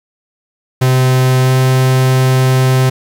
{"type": "tone with pitch glide", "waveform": "45% pulse", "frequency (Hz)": [129, 129.97], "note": ["C3", "C3"], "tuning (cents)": [-24, -11], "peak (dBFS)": -8, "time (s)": [0.81, 2.9], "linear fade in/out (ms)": 10, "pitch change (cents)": 13, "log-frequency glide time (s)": [1.4, 1.53], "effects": ["7-bit"]}